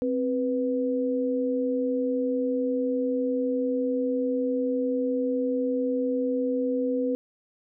sine tone pair together, 262.3 / 493.9 Hz, C4 / B4, +4 / 0 cents, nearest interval major seventh, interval 1096 cents, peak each -26 dBFS, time 0.02-7.15 s, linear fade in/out 0 ms, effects none

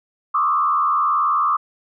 sine tone with frequency modulation, 1180 Hz, D6, 8 cents sharp, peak -15 dBFS, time 0.34-1.57 s, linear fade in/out 10 ms, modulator 79.4 Hz, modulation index 1.2, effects none

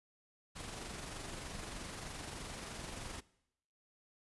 pink noise with amplitude modulation, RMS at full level -44 dBFS, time 0.55-3.21 s, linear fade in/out 20 ms, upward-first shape sine, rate 23.2 Hz, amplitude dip 35%, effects noise-tail reverb RT60 0.8 s tail -21 dB re dry + resampled to 24000 Hz

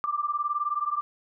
sine beating tone pair, 1174.7 / 1193.7 Hz, D6 / D6, 0 / +28 cents, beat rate 19 Hz, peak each -28 / -29 dBFS, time 0.04-1.01 s, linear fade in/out 0 ms, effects none

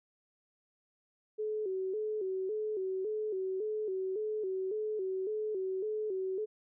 sine tone with vibrato, 402.7 Hz, G4, 47 cents sharp, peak -32 dBFS, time 1.38-6.46 s, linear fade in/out 20 ms, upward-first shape square, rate 1.8 Hz, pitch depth 110 cents each way, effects none

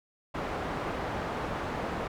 white low-pass noise, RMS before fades -34 dBFS, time 0.34-2.08 s, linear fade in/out 10 ms, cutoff 1000 Hz, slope 12 dB/octave, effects none

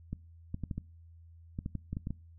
clicks, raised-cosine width 5 ms, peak -23 dBFS, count 12, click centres 0.13 / 0.544 / 0.637 / 0.712 / 0.78 / 1.589 / 1.661 / 1.753 / 1.93 / 1.969 / 2.071 / 2.106 s, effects noise-tail reverb RT60 0.4 s tail -24 dB re dry + added 83 Hz sine -52 dBFS peak until 2.38 s

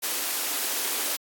white high-pass noise, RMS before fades -28 dBFS, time 0.02-1.17 s, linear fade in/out 20 ms, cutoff 250 Hz, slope 48 dB/octave, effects AAC 64 kbps

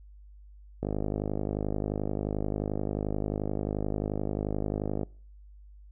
click train, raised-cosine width 2 ms, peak -17 dBFS, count 217, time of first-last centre 0.83-5.032 s, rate 51.4 Hz, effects noise-tail reverb RT60 0.5 s tail -26 dB re dry + added 50 Hz sine -48 dBFS peak until 5.91 s

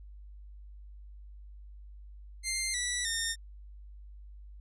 10% pulse tone with pitch steps, 2098 / 1957.5 / 1826.4 Hz, C7 / B6 / A#6, +4 / -16 / -36 cents, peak -21 dBFS, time 2.43-3.36 s, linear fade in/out 50 ms, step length 310 ms, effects added 50 Hz sine -46 dBFS peak until 4.6 s + resampled to 24000 Hz

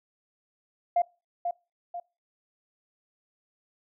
sine tone with echo, 698.5 Hz, F5, in tune, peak -19 dBFS, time 0.96-1.02 s, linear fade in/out 5 ms, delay 490 ms, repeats 2, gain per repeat -7 dB, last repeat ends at 2 s, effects noise-tail reverb RT60 0.3 s tail -24 dB re dry + tanh soft clip ceiling -15 dBFS

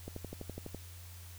click train, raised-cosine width 2 ms, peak -28 dBFS, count 9, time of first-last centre 0.08-0.747 s, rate 12 Hz, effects added 87 Hz sine -48 dBFS peak until 1.38 s + white hiss -55 dBFS RMS until 1.38 s

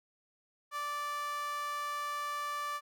sawtooth tone with high-pass filter, 585 Hz, D5, 7 cents flat, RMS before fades -37 dBFS, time 0.71-2.81 s, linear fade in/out 50 ms, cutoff 1200 Hz, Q 3.6, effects none

